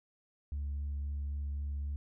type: tone with vibrato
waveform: sine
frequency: 71.5 Hz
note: D2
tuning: 46 cents flat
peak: -32 dBFS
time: 0.52-1.96 s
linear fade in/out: 0 ms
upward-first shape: sine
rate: 3.8 Hz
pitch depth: 11 cents each way
effects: tanh soft clip ceiling -32 dBFS